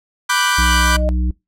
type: chord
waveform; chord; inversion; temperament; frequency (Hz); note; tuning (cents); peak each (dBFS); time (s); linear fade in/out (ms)
sawtooth; G major seventh; first; equal; 987.8 / 1174.7 / 1480 / 1568; B5 / D6 / F#6 / G6; 0 / 0 / 0 / 0; -16; 0.29-0.97; 10
type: tone with exponential growth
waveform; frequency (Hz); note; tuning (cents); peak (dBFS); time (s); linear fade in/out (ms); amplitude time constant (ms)
sine; 615; D#5; -20; -17; 0.44-1.09; 0; 140
type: harmonic tone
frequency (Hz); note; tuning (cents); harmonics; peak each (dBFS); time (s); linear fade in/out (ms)
61.74; B1; 0; 1 / 3 / 5; -15 / -25 / -29; 0.58-1.31; 5
effects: noise-tail reverb RT60 0.2 s tail -23 dB re dry + low-pass 12000 Hz 12 dB/octave